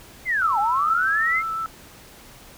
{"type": "linear two-way sweep", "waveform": "sine", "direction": "down then up", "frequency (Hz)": [2151, 784, 2151], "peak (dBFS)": -19, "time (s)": [0.25, 1.43], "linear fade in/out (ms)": 50, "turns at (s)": 0.59}
{"type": "tone with vibrato", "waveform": "sine", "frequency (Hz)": 1320, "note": "E6", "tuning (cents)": 2, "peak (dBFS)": -24, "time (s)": [0.42, 1.66], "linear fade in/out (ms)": 0, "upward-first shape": "sine", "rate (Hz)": 7, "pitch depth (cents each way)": 10}
{"effects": ["pink hiss -46 dBFS RMS until 2.57 s"]}